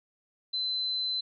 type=tone; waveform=sine; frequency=4050 Hz; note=B7; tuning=43 cents sharp; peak=-28 dBFS; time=0.53-1.21 s; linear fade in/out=10 ms; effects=none